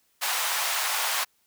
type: high-pass noise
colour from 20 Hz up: pink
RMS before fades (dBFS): -27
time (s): 0.21-1.25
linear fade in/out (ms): 20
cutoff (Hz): 780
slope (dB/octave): 24
effects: white hiss -68 dBFS RMS until 1.46 s

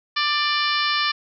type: harmonic tone with a mistuned harmonic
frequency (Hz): 591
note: D5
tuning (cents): +11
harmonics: 2 / 3 / 4 / 5 / 6 / 7 / 8 / 9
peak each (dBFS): -24 / -26 / -27 / -28 / -29 / -29 / -30 / -31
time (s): 0.16-1.12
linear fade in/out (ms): 10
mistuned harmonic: 7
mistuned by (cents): +16
effects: none

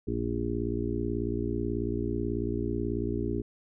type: harmonic tone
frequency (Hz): 58.27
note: A#1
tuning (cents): 0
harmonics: 1 / 2 / 4 / 5 / 6 / 7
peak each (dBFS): -35 / -35 / -35 / -35 / -35 / -35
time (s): 0.07-3.42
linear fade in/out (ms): 10
effects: none

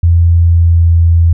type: tone with pitch glide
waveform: sine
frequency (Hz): 84.8 to 83.92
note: E2 to E2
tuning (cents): +50 to +31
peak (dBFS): -4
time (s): 0.03-1.33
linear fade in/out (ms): 5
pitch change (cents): -19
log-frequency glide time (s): 0.39-0.94
effects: none

